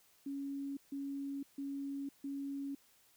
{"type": "tone bursts", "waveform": "sine", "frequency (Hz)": 278.1, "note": "C#4", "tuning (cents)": 6, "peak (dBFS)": -38, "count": 4, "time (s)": [0.26, 2.75], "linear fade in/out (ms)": 5, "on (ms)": 510, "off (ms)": 150, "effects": ["white hiss -68 dBFS RMS until 3.16 s"]}